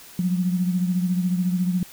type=beating tone pair; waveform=sine; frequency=179.4 / 193.4 Hz; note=F3 / G3; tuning=+47 / -23 cents; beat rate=14 Hz; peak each=-20 / -28 dBFS; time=0.19-1.83 s; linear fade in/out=2 ms; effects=white hiss -45 dBFS RMS until 1.92 s